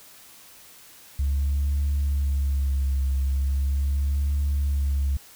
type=tone with vibrato; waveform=sine; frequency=69.3 Hz; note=C#2; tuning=in tune; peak=-19 dBFS; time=1.19-5.17 s; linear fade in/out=5 ms; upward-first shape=triangle; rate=0.39 Hz; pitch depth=55 cents each way; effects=tanh soft clip ceiling -18 dBFS + white hiss -49 dBFS RMS until 5.35 s